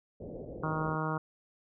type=low-pass noise; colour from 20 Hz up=white; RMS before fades=-43 dBFS; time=0.2-0.96 s; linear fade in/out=10 ms; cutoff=600 Hz; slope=48 dB/octave
type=harmonic tone; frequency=156.9 Hz; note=D#3; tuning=15 cents sharp; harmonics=1 / 2 / 3 / 4 / 5 / 6 / 7 / 8 / 9; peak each=-34 / -39 / -40 / -42 / -42 / -40 / -39 / -40 / -41 dBFS; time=0.63-1.18 s; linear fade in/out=5 ms
effects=none